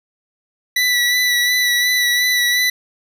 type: tone with vibrato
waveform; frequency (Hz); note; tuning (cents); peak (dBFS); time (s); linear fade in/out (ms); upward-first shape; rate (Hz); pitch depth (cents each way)
25% pulse; 1966; B6; -8; -10; 0.76-2.7; 5; sine; 2.8; 23
effects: none